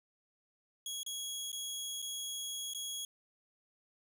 20% pulse tone with dropouts, 3322 Hz, G#7, in tune, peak -33 dBFS, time 0.86-3.05 s, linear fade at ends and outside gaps 2 ms, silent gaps 1.032-1.063 / 1.518-1.528 / 2.019-2.024 / 2.736-2.747 s, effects none

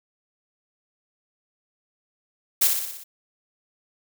blue noise with echo, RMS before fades -18 dBFS, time 2.61-2.68 s, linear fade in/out 10 ms, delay 60 ms, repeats 6, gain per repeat -4 dB, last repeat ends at 3.04 s, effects none

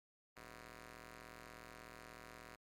5% pulse ring-modulated tone, 116.54 Hz, A#2, in tune, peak -39 dBFS, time 0.36-2.56 s, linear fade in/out 10 ms, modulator 852 Hz, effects MP3 64 kbps

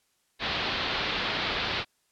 white low-pass noise, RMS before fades -30 dBFS, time 0.39-1.85 s, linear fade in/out 50 ms, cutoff 4300 Hz, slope 48 dB/octave, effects white hiss -71 dBFS RMS until 2.11 s + low-pass 11000 Hz 12 dB/octave

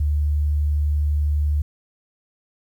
sine tone, 74 Hz, D2, 14 cents sharp, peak -17 dBFS, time 0-1.62 s, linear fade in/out 5 ms, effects 9-bit

